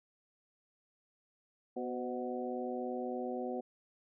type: harmonic tone with a mistuned harmonic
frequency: 123.47 Hz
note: B2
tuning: in tune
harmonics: 2 / 3 / 4 / 5 / 6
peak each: -40 / -41 / -41 / -47 / -43 dBFS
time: 1.76-3.61 s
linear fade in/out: 10 ms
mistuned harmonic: 4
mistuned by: +51 cents
effects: none